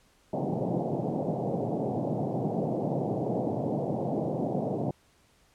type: band-pass noise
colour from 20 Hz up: pink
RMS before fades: -30 dBFS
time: 0.33-4.91 s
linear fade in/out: 5 ms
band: 120 to 780 Hz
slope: 48 dB/octave
effects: pink hiss -64 dBFS RMS until 5.54 s + low-pass 11000 Hz 12 dB/octave